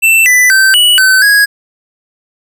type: tone with pitch steps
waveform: square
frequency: 2672 / 1991 / 1550 / 2940 / 1527 / 1656 Hz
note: E7 / B6 / G6 / F#7 / G6 / G#6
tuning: +23 / +14 / -20 / -12 / -46 / -5 cents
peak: -5 dBFS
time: 0.02-1.46 s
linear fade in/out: 20 ms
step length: 240 ms
effects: none